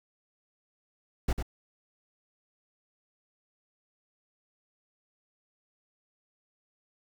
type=noise with echo; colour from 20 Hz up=brown; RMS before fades=-26 dBFS; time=1.28-1.33 s; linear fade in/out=5 ms; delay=97 ms; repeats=1; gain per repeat=-6 dB; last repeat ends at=1.427 s; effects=none